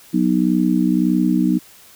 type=chord; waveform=sine; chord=B major; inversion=second; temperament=just; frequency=185.21 / 246.9 / 308.7 Hz; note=F#3 / B3 / D#4; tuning=+2 / 0 / -14 cents; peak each=-18 dBFS; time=0.13-1.59 s; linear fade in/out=20 ms; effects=white hiss -46 dBFS RMS until 1.95 s